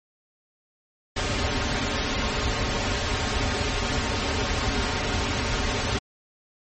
pink noise with comb filter, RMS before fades -25 dBFS, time 1.16-5.99 s, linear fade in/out 10 ms, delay 6 ms, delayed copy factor -0.8, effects low-pass 6000 Hz 12 dB/octave + MP3 32 kbps

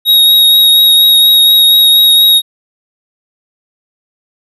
square tone with vibrato, 3776 Hz, A#7, 22 cents sharp, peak -4 dBFS, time 0.05-2.42 s, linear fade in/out 50 ms, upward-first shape triangle, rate 4.2 Hz, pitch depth 15 cents each way, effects none

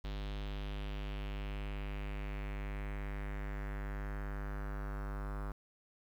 square tone with low-pass filter sweep, 50.4 Hz, G1, 49 cents sharp, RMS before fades -40 dBFS, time 0.04-5.52 s, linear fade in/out 5 ms, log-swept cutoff 3700 to 1300 Hz, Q 2.8, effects 10-bit

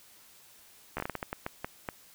slowing click train, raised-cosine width 0.5 ms, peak -18 dBFS, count 12, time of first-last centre 0.97-1.888 s, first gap 13 ms, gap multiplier 1.34, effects white hiss -57 dBFS RMS until 2.14 s

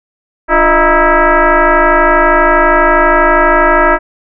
sine tone with frequency modulation, 349.2 Hz, F4, in tune, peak -5 dBFS, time 0.48-3.99 s, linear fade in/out 50 ms, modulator 323 Hz, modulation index 4.6, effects none

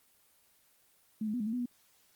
sine tone with pitch steps, 217.5 / 211.6 / 247.1 / 209.3 / 223.5 / 247.9 / 243.2 Hz, A3 / G#3 / B3 / G#3 / A3 / B3 / B3, -20 / +33 / +1 / +14 / +27 / +7 / -26 cents, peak -31 dBFS, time 1.21-1.658 s, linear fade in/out 5 ms, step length 64 ms, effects white hiss -67 dBFS RMS until 2.15 s + Opus 24 kbps

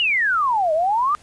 sine exponential two-way sweep, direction down then up, 2960 to 606 to 1240 Hz, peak -16 dBFS, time 0-1.15 s, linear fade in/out 0 ms, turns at 0.73 s, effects pink hiss -50 dBFS RMS until 1.22 s + resampled to 24000 Hz

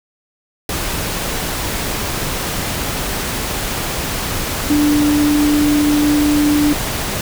sine tone in noise, 295.3 Hz, D4, 10 cents sharp, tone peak -11 dBFS, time 4.7-6.73 s, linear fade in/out 2 ms, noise pink, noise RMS -21 dBFS, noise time 0.69-7.21 s, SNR +7 dB, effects none

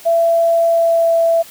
sine tone with pitch glide, 670 to 665.4 Hz, E5 to E5, +28 to +16 cents, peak -10 dBFS, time 0.05-1.43 s, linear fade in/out 20 ms, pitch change -12 cents, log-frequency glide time 0.68-1.13 s, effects white hiss -39 dBFS RMS until 1.5 s

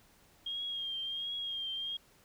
sine tone with vibrato, 3234 Hz, G#7, 47 cents flat, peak -35 dBFS, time 0.46-1.97 s, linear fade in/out 5 ms, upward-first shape triangle, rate 1.4 Hz, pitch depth 49 cents each way, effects pink hiss -64 dBFS RMS until 2.24 s

